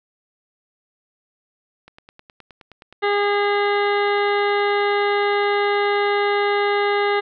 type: click train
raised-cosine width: 0.3 ms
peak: -27 dBFS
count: 41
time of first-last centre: 1.88-6.064 s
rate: 9.56 Hz
type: harmonic tone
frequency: 408 Hz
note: G#4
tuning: 31 cents flat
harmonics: 1 / 2 / 3 / 4 / 5 / 7 / 8 / 9 / 10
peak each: -19 / -23 / -26 / -28 / -26 / -35 / -40 / -35 / -41 dBFS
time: 3.02-7.21 s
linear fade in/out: 20 ms
effects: none